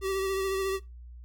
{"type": "tone with vibrato", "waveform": "square", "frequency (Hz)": 385.6, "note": "G4", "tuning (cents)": -28, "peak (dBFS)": -28, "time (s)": [0.01, 0.8], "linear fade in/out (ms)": 50, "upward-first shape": "triangle", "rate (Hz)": 14, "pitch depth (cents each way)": 31, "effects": ["noise-tail reverb RT60 0.2 s tail -19 dB re dry", "added 60 Hz sine -43 dBFS peak until 1.24 s"]}